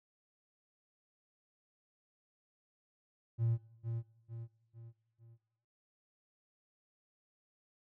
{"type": "tone with echo", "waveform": "triangle", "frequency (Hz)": 115.4, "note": "A#2", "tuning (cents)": -17, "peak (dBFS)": -26, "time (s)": [3.38, 3.58], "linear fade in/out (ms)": 50, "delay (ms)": 450, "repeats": 4, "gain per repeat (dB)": -7, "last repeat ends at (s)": 5.38, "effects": ["noise-tail reverb RT60 1.0 s tail -21 dB re dry", "tanh soft clip ceiling -23 dBFS"]}